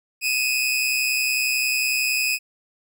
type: tone pair together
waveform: sawtooth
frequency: 2489 / 2620 Hz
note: D#7 / E7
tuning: 0 / -11 cents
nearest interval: minor second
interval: 89 cents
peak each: -18 / -22 dBFS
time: 0.21-2.39 s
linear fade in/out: 50 ms
effects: none